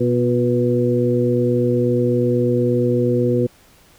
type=harmonic tone with a mistuned harmonic; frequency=122.4 Hz; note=B2; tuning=15 cents flat; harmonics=1 / 2 / 3 / 4; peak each=-20 / -20 / -20 / -20 dBFS; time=0-3.47 s; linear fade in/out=10 ms; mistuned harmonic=3; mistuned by=-28 cents; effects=pink hiss -51 dBFS RMS until 3.98 s